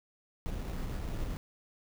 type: noise with sample-and-hold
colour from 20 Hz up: brown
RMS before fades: -36 dBFS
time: 0.46-1.37 s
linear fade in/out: 0 ms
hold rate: 3150 Hz
effects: none